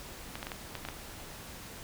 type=clicks; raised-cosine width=0.3 ms; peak=-21 dBFS; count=7; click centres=0.355 / 0.429 / 0.469 / 0.518 / 0.753 / 0.851 / 0.887 s; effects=pink hiss -46 dBFS RMS until 1.83 s